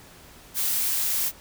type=noise; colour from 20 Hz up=blue; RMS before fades=-25 dBFS; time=0.54-1.32 s; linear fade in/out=50 ms; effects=pink hiss -49 dBFS RMS until 1.4 s